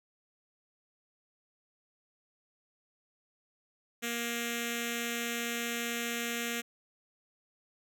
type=tone with notch filter; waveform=5% pulse; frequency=235.3 Hz; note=A#3; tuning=16 cents sharp; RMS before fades=-35 dBFS; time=4.02-6.62 s; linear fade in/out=20 ms; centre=940 Hz; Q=0.72; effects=none